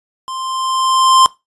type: tone with level ramp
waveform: square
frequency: 1046.5 Hz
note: C6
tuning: in tune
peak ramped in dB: -24 to -6 dBFS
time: 0.28-1.26 s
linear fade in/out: 0 ms
effects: noise-tail reverb RT60 0.2 s tail -19 dB re dry + resampled to 24000 Hz